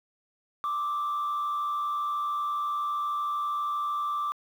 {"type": "tone with frequency modulation", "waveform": "sine", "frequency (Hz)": 1174.7, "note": "D6", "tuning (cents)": 0, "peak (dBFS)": -25, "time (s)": [0.64, 4.32], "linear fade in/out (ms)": 0, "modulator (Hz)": 93.1, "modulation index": 0.51, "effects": ["tanh soft clip ceiling -25 dBFS", "9-bit"]}